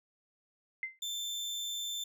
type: tone with exponential decay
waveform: sine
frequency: 2075 Hz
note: C7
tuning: 15 cents flat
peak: -30 dBFS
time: 0.83-0.99 s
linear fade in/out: 1 ms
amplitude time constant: 33 ms
type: tone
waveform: 30% pulse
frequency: 3550 Hz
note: A7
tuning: 15 cents sharp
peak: -33 dBFS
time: 1.02-2.04 s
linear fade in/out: 5 ms
effects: none